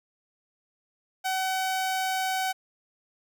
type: tone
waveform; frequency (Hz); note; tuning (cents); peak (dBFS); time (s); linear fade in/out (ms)
sawtooth; 756; F#5; +37; -22; 1.24-2.53; 20
effects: none